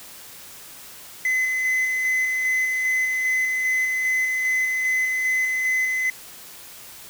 triangle tone with tremolo, 2032 Hz, B6, 49 cents sharp, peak -17 dBFS, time 1.25-6.1 s, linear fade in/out 2 ms, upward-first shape square, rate 2.5 Hz, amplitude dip 25%, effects white hiss -42 dBFS RMS until 7.09 s

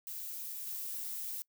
violet noise with level steps, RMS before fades -42 / -40 dBFS, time 0.07-1.42 s, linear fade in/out 0 ms, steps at 0.67 s, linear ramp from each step 2 ms, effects noise-tail reverb RT60 0.1 s tail -25 dB re dry

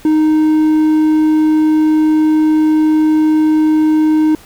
triangle tone, 310.2 Hz, D#4, 5 cents flat, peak -6 dBFS, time 0.05-4.35 s, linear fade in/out 2 ms, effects pink hiss -41 dBFS RMS until 4.45 s

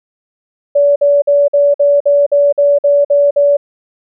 sine tone bursts, 573 Hz, D5, 43 cents flat, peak -6 dBFS, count 11, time 0.75-3.57 s, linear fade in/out 10 ms, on 210 ms, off 51 ms, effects none

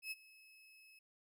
35% pulse tone with ADSR envelope, 2584 Hz, E7, 35 cents flat, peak -38 dBFS, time 0.02-0.99 s, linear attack 93 ms, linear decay 30 ms, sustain -21 dB, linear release 5 ms, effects none

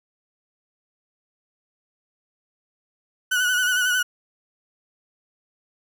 35% pulse tone with vibrato, 1480 Hz, F#6, in tune, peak -17 dBFS, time 3.31-4.03 s, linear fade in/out 10 ms, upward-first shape sine, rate 11 Hz, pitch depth 44 cents each way, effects none

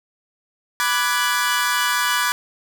sawtooth chord, G# half-diminished seventh, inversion first, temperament equal with one note detuned, 987.8 / 1174.7 / 1480 / 1684.4 Hz, B5 / D6 / F#6 / G#6, 0 / 0 / 0 / +24 cents, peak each -20 dBFS, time 0.8-2.32 s, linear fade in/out 0 ms, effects none

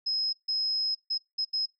sine tone bursts at uneven times, 5120 Hz, D#8, 49 cents sharp, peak -26 dBFS, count 5, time 0.06-0.33 / 0.48-0.95 / 1.1-1.18 / 1.38-1.45 / 1.53-1.66 s, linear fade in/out 10 ms, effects noise-tail reverb RT60 0.2 s tail -22 dB re dry

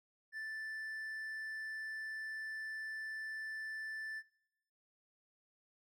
triangle tone, 1761 Hz, A6, 1 cent sharp, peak -39 dBFS, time 0.32-4.23 s, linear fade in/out 50 ms, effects noise-tail reverb RT60 0.8 s tail -21 dB re dry

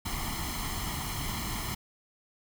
pink noise with comb filter, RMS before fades -34 dBFS, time 0.05-1.75 s, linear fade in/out 10 ms, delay 0.96 ms, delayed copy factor +0.75, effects none

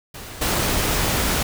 pink noise with level steps, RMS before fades -36 / -21 dBFS, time 0.14-1.43 s, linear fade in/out 5 ms, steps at 0.41 s, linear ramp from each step 10 ms, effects none

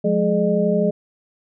sine tone cluster, 178 / 210 / 421.7 / 608 Hz, F3 / G#3 / G#4 / D#5, +33 / +19 / +26 / -40 cents, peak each -21 dBFS, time 0.04-0.91 s, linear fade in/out 10 ms, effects none

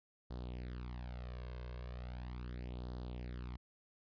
sawtooth tone with flanger, 61.3 Hz, B1, 12 cents flat, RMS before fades -45 dBFS, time 0.3-3.57 s, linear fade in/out 10 ms, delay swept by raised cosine 0.21 to 1.91 ms, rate 0.38 Hz, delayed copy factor +0.75, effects resampled to 11025 Hz

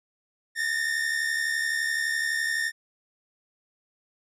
45% pulse tone pair together, 1760 / 1831.8 Hz, A6 / A#6, 0 / -31 cents, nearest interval minor second, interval 69 cents, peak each -31 / -26 dBFS, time 0.55-2.72 s, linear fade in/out 50 ms, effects low-pass 12000 Hz 12 dB/octave

